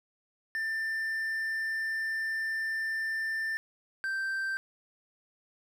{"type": "tone pair in turn", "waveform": "triangle", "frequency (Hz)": [1785, 1564.4], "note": ["A6", "G6"], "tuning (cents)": [24, -4], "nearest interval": "major second", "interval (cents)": 228, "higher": "first", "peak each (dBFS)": [-28, -28], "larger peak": "neither", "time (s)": [[0.55, 3.57], [4.04, 4.57]], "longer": "first", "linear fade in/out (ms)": 0, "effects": []}